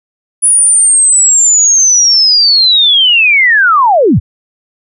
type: linear sweep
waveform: sine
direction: down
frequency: 9900 to 56 Hz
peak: -4 dBFS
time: 0.42-4.2 s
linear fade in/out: 20 ms
effects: none

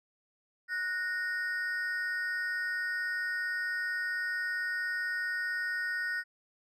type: ring-modulated tone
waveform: triangle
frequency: 1661.2 Hz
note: G#6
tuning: in tune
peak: -26 dBFS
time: 0.68-6.24 s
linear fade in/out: 50 ms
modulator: 191 Hz
effects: none

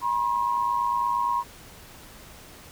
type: tone pair together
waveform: sine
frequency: 963.3 / 1072 Hz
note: B5 / C6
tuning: -43 / +42 cents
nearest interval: major second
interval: 185 cents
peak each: -24 / -26 dBFS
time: 0.01-1.44 s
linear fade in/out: 50 ms
effects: pink hiss -47 dBFS RMS until 2.71 s

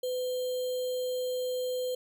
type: tone with sample-and-hold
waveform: sine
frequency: 504 Hz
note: B4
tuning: 35 cents sharp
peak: -29 dBFS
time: 0.03-1.95 s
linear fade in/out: 5 ms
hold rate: 3675 Hz
effects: none

